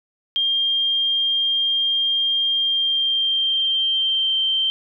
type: tone with pitch glide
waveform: sine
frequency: 3204 to 3131 Hz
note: G7 to G7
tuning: +37 to -3 cents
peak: -17 dBFS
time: 0.36-4.7 s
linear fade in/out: 0 ms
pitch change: -40 cents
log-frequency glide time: 2.52-4.37 s
effects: none